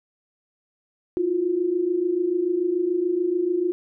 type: tone pair together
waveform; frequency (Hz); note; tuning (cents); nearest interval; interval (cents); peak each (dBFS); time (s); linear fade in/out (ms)
sine; 331.2 / 358.1; E4 / F4; +8 / +43; minor second; 135; -26 / -21; 1.17-3.72; 0
effects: none